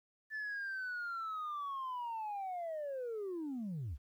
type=linear sweep; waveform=sine; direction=down; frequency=1760 to 57 Hz; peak=-36 dBFS; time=0.3-3.98 s; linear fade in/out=50 ms; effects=tanh soft clip ceiling -36 dBFS + 12-bit